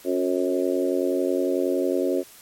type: harmonic tone with a mistuned harmonic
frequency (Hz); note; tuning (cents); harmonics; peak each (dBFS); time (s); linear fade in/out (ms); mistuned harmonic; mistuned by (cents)
90.9; F#2; -30; 3 / 4 / 5 / 6 / 7; -26 / -24 / -29 / -27 / -32; 0.04-2.24; 50; 3; +20
effects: white hiss -48 dBFS RMS until 2.41 s + MP3 64 kbps